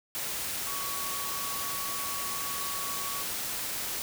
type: tone in noise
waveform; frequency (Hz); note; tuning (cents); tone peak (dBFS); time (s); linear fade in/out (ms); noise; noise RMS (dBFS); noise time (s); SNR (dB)
sine; 1124; C#6; +24; -38; 0.67-3.23; 0; white; -34; 0.15-4.02; -7
effects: none